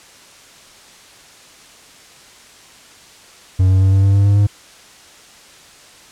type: tone with pitch steps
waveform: triangle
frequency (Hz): 93.4 / 94.59 / 95.8 / 97.03 / 98.27 / 99.53 / 100.8 / 102.09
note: F#2 / F#2 / G2 / G2 / G2 / G2 / G2 / G#2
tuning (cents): +17 / +39 / -39 / -17 / +5 / +27 / +49 / -29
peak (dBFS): -7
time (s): 3.59-4.47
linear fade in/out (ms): 10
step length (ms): 110
effects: white hiss -43 dBFS RMS until 6.11 s + low-pass 8000 Hz 12 dB/octave